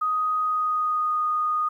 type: tone with pitch glide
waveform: sine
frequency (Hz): 1250 to 1234.2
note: D#6 to D#6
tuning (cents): +8 to -14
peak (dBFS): -21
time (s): 0.01-1.69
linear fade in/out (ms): 10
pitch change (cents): -22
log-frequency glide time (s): 0.41-1.23
effects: 10-bit